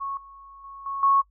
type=tone with level steps; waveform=sine; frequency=1102 Hz; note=C#6; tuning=11 cents flat; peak=-28 / -44 / -39 / -28 / -16 dBFS; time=0-1.22 s; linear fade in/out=20 ms; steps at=0.17 / 0.64 / 0.86 / 1.03 s; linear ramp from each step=2 ms; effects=noise-tail reverb RT60 0.1 s tail -23 dB re dry + added 50 Hz sine -59 dBFS peak until 1.3 s